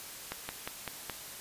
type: slowing click train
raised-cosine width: 0.3 ms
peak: -19 dBFS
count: 5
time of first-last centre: 0.32-1.097 s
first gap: 170 ms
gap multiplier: 1.09
effects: white hiss -45 dBFS RMS until 1.4 s + resampled to 32000 Hz